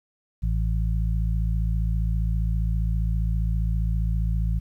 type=harmonic tone; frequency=55 Hz; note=A1; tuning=in tune; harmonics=1 / 2 / 3; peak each=-22 / -28 / -31 dBFS; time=0.42-4.6 s; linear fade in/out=20 ms; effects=10-bit

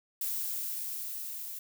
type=noise with level ramp; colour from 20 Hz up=violet; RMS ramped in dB=-33 to -41 dBFS; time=0.21-1.59 s; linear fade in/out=5 ms; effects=none

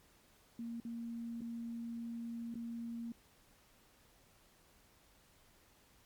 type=tone with dropouts; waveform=sine; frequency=232.6 Hz; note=A#3; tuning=4 cents flat; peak=-40 dBFS; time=0.59-3.12 s; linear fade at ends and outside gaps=2 ms; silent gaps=0.801-0.85 / 1.408-1.416 / 2.542-2.554 s; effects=pink hiss -67 dBFS RMS until 6.05 s + MP3 96 kbps

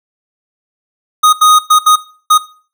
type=tone bursts at uneven times; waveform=square; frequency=1244.5 Hz; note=D#6; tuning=in tune; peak=-5 dBFS; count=5; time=1.23-1.33 / 1.41-1.59 / 1.7-1.79 / 1.86-1.96 / 2.3-2.38 s; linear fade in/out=10 ms; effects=noise-tail reverb RT60 0.4 s tail -17 dB re dry

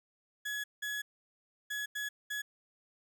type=tone bursts at uneven times; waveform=35% pulse; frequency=1687 Hz; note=G#6; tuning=27 cents sharp; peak=-33 dBFS; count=5; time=0.45-0.64 / 0.82-1.02 / 1.7-1.86 / 1.95-2.09 / 2.3-2.42 s; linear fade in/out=10 ms; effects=none

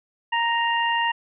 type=harmonic tone; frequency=932.3 Hz; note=A#5; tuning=in tune; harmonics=1 / 2 / 3; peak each=-22 / -25 / -27 dBFS; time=0.32-1.12 s; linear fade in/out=10 ms; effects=none

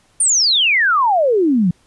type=exponential sweep; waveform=sine; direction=down; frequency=9430 to 164.81 Hz; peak=-11 dBFS; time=0.2-1.71 s; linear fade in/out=5 ms; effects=pink hiss -56 dBFS RMS until 1.86 s + resampled to 24000 Hz

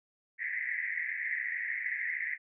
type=band-pass noise; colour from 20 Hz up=white; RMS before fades=-35 dBFS; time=0.38-2.38 s; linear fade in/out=50 ms; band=1800 to 2100 Hz; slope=96 dB/octave; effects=none

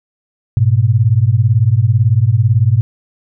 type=beating tone pair; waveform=sine; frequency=103.3 / 121.3 Hz; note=G#2 / B2; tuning=-9 / -31 cents; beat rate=18 Hz; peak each=-11 dBFS; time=0.57-2.81 s; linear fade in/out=0 ms; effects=none

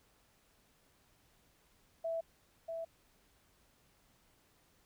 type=tone pair in turn; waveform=sine; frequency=659.3 / 659.3 Hz; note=E5 / E5; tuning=0 / 0 cents; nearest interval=unison; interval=0 cents; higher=neither; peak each=-34 / -38 dBFS; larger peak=first; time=2.04-2.21 / 2.68-2.85 s; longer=neither; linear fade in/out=10 ms; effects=pink hiss -70 dBFS RMS until 4.85 s

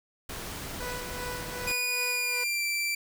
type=noise; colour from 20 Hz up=pink; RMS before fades=-38 dBFS; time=0.29-1.72 s; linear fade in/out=5 ms
type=tone with tremolo; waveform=15% pulse; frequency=493.9 Hz; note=B4; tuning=in tune; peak=-28 dBFS; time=0.8-2.44 s; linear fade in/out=5 ms; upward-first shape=sine; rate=2.6 Hz; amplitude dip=55%
type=tone with pitch glide; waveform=sawtooth; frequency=2459 to 2343 Hz; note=D#7 to D7; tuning=-21 to -5 cents; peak=-24 dBFS; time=1.67-2.95 s; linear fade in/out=5 ms; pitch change=-84 cents; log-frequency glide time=2.07-2.65 s
effects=none

